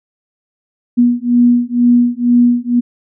sine beating tone pair, 240.8 / 242.9 Hz, B3 / B3, -44 / -29 cents, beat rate 2.1 Hz, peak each -11 dBFS, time 0.97-2.81 s, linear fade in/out 20 ms, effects none

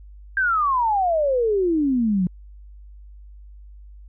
sine exponential sweep, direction down, 1613 to 174.61 Hz, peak -17 dBFS, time 0.37-2.27 s, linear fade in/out 2 ms, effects added 50 Hz sine -40 dBFS peak until 4.08 s

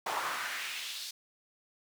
brown noise with high-pass filter sweep, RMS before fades -37 dBFS, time 0.06-1.11 s, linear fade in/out 5 ms, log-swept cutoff 800 to 4600 Hz, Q 1.9, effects none

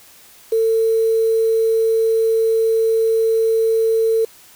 sine tone with quantisation, 450 Hz, A4, 39 cents sharp, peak -13 dBFS, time 0.52-4.25 s, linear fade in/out 5 ms, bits 6, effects white hiss -46 dBFS RMS until 4.55 s

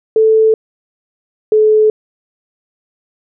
sine tone pair in turn, 440 / 430.7 Hz, A4 / A4, 0 / -37 cents, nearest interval unison, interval 37 cents, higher first, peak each -6 dBFS, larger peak neither, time 0.16-0.54 / 1.52-1.9 s, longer neither, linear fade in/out 2 ms, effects none

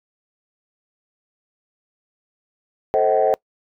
sine chord, A diminished seventh, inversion none, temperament just, 440 / 528 / 633.6 / 760.3 Hz, A4 / C5 / Eb5 / Gb5, 0 / +16 / +31 / +47 cents, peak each -19 dBFS, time 2.94-3.34 s, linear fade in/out 0 ms, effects noise-tail reverb RT60 0.1 s tail -25 dB re dry + tanh soft clip ceiling -7 dBFS

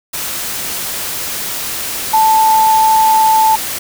sine tone in noise, 880 Hz, A5, in tune, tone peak -7 dBFS, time 2.13-3.56 s, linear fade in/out 10 ms, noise white, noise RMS -21 dBFS, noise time 0.13-3.79 s, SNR +11 dB, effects none

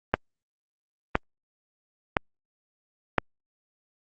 click train, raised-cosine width 0.5 ms, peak -4 dBFS, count 4, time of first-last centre 0.14-3.183 s, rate 0.986 Hz, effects Opus 24 kbps

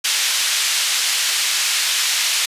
pink band-pass noise, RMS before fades -19 dBFS, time 0.04-2.46 s, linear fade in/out 10 ms, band 2600 to 8400 Hz, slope 12 dB/octave, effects resampled to 32000 Hz

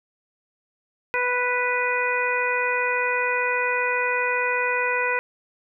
harmonic tone, 493.9 Hz, B4, in tune, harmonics 1 / 2 / 3 / 4 / 5, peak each -27 / -27 / -27 / -27 / -27 dBFS, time 1.14-5.19 s, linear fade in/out 0 ms, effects none

